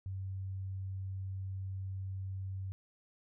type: tone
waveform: sine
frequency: 95.6 Hz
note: G2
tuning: 43 cents flat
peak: -37 dBFS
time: 0.06-2.72 s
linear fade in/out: 0 ms
effects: none